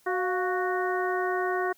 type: harmonic tone with a mistuned harmonic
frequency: 370 Hz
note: F#4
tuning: in tune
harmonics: 1 / 2 / 3 / 4 / 5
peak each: -28 / -31 / -33 / -34 / -35 dBFS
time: 0.06-1.73 s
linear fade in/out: 10 ms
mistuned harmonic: 2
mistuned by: -69 cents
effects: white hiss -62 dBFS RMS until 1.77 s